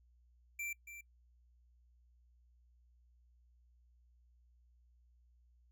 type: tone with echo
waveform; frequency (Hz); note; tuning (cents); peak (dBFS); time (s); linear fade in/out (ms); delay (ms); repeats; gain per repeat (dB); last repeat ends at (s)
square; 2349; D7; 0; -40; 0.59-0.73; 5; 280; 1; -10; 1.01
effects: noise-tail reverb RT60 0.1 s tail -24 dB re dry + added 60 Hz sine -65 dBFS peak until 5.71 s